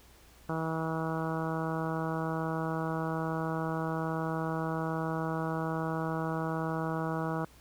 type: harmonic tone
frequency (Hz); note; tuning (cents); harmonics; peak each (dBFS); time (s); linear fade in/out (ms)
161.2; E3; -38; 1 / 2 / 3 / 4 / 5 / 6 / 7 / 8 / 9; -34 / -37 / -39 / -40 / -41 / -42 / -42 / -43 / -44; 0.49-7.45; 2
effects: added 60 Hz sine -59 dBFS peak until 7.6 s + pink hiss -59 dBFS RMS until 7.6 s